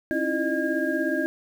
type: tone cluster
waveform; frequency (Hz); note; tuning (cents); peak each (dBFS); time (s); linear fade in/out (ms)
sine; 271.1 / 319.8 / 336.4 / 612 / 1627; C#4 / D#4 / E4 / D#5 / G#6; -38 / +48 / +35 / -29 / -36; -29; 0.11-1.26; 0
effects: 8-bit